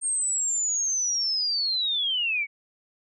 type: linear sweep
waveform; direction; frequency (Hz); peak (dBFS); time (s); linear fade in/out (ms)
sine; down; 8640 to 2200; -23; 0.01-2.47; 50
effects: none